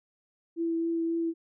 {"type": "tone with vibrato", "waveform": "sine", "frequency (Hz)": 332, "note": "E4", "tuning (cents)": 12, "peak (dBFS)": -26, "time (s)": [0.56, 1.34], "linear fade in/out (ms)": 50, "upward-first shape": "triangle", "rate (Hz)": 3.7, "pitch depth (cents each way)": 13, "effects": []}